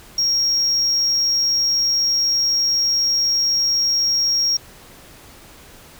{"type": "tone", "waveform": "sine", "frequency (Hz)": 5588, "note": "F8", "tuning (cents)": 0, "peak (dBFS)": -13, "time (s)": [0.18, 4.57], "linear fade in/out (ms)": 5, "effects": ["tanh soft clip ceiling -14 dBFS", "pink hiss -44 dBFS RMS until 5.99 s"]}